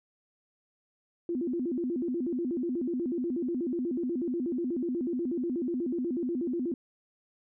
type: tone with vibrato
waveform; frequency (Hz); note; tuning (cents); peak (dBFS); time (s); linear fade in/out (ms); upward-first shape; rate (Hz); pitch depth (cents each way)
sine; 293.7; D4; 0; -28; 1.29-6.74; 2; square; 8.2; 270
effects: none